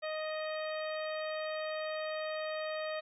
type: harmonic tone with a mistuned harmonic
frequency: 622.3 Hz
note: D#5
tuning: in tune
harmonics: 1 / 2 / 3 / 4 / 5 / 6 / 7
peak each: -36 / -44 / -44 / -48 / -52 / -51 / -52 dBFS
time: 0.02-3.01 s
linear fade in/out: 20 ms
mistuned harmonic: 6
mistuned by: +25 cents
effects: none